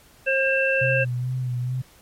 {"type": "harmonic tone", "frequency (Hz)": 535, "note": "C5", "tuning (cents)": 38, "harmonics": [1, 3, 5], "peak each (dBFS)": [-22, -23, -23], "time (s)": [0.26, 1.05], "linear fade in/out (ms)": 20}
{"type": "tone with vibrato", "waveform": "sine", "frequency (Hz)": 125.8, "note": "B2", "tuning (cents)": 32, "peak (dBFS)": -23, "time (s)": [0.81, 1.82], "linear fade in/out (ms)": 10, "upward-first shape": "sine", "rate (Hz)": 2.3, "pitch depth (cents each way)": 40}
{"effects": ["pink hiss -53 dBFS RMS until 2.01 s", "MP3 64 kbps"]}